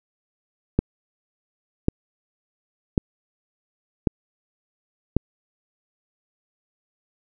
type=click train; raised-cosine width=3 ms; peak=-4 dBFS; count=5; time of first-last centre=0.79-5.166 s; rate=0.914 Hz; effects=none